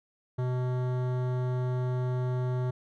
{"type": "tone with hard clipping", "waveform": "sine", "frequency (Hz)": 126, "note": "B2", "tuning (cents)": 35, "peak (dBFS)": -29, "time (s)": [0.38, 2.71], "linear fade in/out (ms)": 10, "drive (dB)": 16, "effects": []}